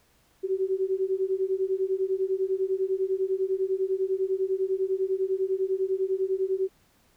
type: beating tone pair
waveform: sine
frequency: 375.8 / 385.8 Hz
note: F#4 / G4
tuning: +27 / -28 cents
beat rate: 10 Hz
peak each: -27 dBFS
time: 0.43-6.69 s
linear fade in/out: 20 ms
effects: pink hiss -64 dBFS RMS until 7.16 s